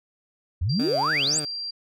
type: exponential sweep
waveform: sine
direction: up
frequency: 75.4 to 8780 Hz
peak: -21 dBFS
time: 0.61-1.4 s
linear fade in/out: 10 ms
type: tone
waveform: sine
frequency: 4731 Hz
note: D8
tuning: 12 cents sharp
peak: -29 dBFS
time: 0.69-1.71 s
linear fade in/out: 10 ms
type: tone with vibrato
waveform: 15% pulse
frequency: 146.5 Hz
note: D3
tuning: 4 cents flat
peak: -25 dBFS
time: 0.79-1.45 s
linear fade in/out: 5 ms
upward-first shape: triangle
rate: 3.9 Hz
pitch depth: 140 cents each way
effects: none